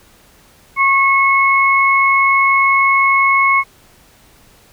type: tone pair together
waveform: sine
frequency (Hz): 1092.5 / 2187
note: C#6 / C#7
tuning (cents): -26 / -24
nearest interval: octave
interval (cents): 1202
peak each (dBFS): -12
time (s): 0.76-3.64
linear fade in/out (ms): 50
effects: pink hiss -48 dBFS RMS until 4.72 s